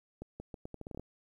accelerating click train, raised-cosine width 2 ms, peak -29 dBFS, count 11, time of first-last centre 0.22-0.996 s, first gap 180 ms, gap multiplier 0.79, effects 11-bit

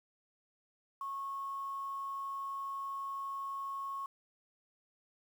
sine tone with quantisation, 1097 Hz, C#6, 18 cents flat, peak -37 dBFS, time 1.01-4.06 s, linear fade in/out 2 ms, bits 10, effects none

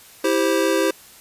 square chord, C major, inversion first, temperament just, 327 / 392.4 / 523.3 Hz, E4 / G4 / C5, -14 / +2 / 0 cents, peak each -22 dBFS, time 0.24-0.91 s, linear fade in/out 5 ms, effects white hiss -46 dBFS RMS until 1.2 s + resampled to 32000 Hz

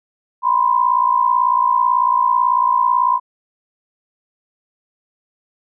sine tone pair together, 977.9 / 1036 Hz, B5 / C6, -17 / -17 cents, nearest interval minor second, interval 100 cents, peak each -15 dBFS, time 0.42-3.2 s, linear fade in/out 50 ms, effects none

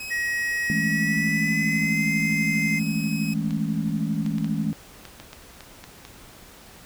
sawtooth tone, 2546 Hz, D#7, 39 cents sharp, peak -29 dBFS, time 0-3.34 s, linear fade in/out 5 ms
triangle tone with pitch glide, 1900 to 2084 Hz, A#6 to C7, +33 to -7 cents, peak -22 dBFS, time 0.1-2.8 s, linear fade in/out 20 ms, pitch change +160 cents, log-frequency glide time 0.73-2.08 s
sine chord, A major seventh, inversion second, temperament equal with one note detuned, 162.08 / 207.7 / 220 / 277.2 Hz, E3 / G#3 / A3 / C#4, -29 / 0 / 0 / 0 cents, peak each -27 / -27 / -28 / -32 dBFS, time 0.7-4.73 s, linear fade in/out 0 ms
clicks, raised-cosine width 0.2 ms, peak -22 dBFS, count 10, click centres 3.508 / 4.263 / 4.383 / 4.445 / 5.053 / 5.2 / 5.331 / 5.607 / 5.84 / 6.051 s
effects pink hiss -47 dBFS RMS until 6.85 s

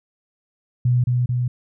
sine tone with echo, 123.47 Hz, B2, in tune, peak -14 dBFS, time 0.85-1.04 s, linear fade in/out 5 ms, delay 220 ms, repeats 2, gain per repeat -2 dB, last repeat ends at 1.48 s, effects none

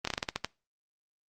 slowing click train, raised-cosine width 0.2 ms, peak -12 dBFS, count 9, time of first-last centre 0.05-0.446 s, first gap 24 ms, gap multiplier 1.2, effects noise-tail reverb RT60 0.3 s tail -23 dB re dry + Opus 32 kbps

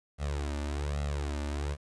sawtooth tone with flanger, 72.3 Hz, D2, 27 cents flat, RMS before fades -33 dBFS, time 0.18-1.77 s, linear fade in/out 50 ms, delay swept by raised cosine 1.5 to 3.4 ms, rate 1.2 Hz, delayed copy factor +0.85, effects resampled to 22050 Hz + 10-bit

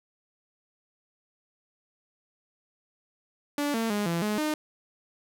sawtooth tone with pitch steps, 289.7 / 226.6 / 206.7 / 169 / 211 / 305.3 Hz, D4 / A#3 / G#3 / E3 / G#3 / D#4, -24 / -49 / -8 / +43 / +28 / -33 cents, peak -22 dBFS, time 3.58-4.54 s, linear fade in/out 2 ms, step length 160 ms, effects none

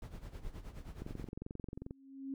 brown noise with tremolo, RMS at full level -44 dBFS, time 0.02-1.29 s, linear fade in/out 2 ms, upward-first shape sine, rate 9.5 Hz, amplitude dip 75%
click train, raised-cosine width 3 ms, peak -30 dBFS, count 21, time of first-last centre 1.02-1.909 s, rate 22.5 Hz
sine tone with exponential growth, 270.6 Hz, C#4, 42 cents flat, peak -36 dBFS, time 1.74-2.34 s, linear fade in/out 2 ms, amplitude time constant 130 ms
effects none

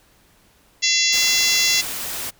harmonic tone, 680 Hz, F5, 46 cents flat, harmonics 3 / 4 / 5 / 6 / 7 / 8 / 9 / 10, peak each -24 / -24 / -24 / -24 / -24 / -24 / -24 / -24 dBFS, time 0.82-1.82 s, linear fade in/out 20 ms
white noise, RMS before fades -28 dBFS, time 1.12-2.31 s, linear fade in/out 20 ms
effects pink hiss -56 dBFS RMS until 2.39 s

